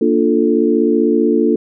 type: chord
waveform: sine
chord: Bb major seventh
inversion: none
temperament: equal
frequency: 233.1 / 293.7 / 349.2 / 440 Hz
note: Bb3 / D4 / F4 / A4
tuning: 0 / 0 / 0 / 0 cents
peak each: -16 dBFS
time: 0.01-1.56 s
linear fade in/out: 5 ms
effects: none